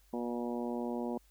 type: harmonic tone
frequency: 120 Hz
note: B2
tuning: 49 cents flat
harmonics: 2 / 3 / 4 / 5 / 6 / 7 / 8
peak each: -36 / -40 / -42 / -44 / -46 / -47 / -48 dBFS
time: 0.13-1.18 s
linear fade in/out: 5 ms
effects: added 50 Hz sine -63 dBFS peak until 1.3 s + white hiss -69 dBFS RMS until 1.3 s